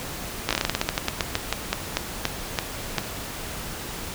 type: slowing click train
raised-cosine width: 0.2 ms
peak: -4 dBFS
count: 21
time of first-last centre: 0.49-2.983 s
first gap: 17 ms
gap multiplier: 1.18
effects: pink hiss -34 dBFS RMS until 4.14 s